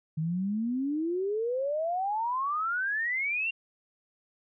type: exponential sweep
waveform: sine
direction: up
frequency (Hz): 152.7 to 2792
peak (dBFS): -27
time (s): 0.17-3.51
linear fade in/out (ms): 10
effects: none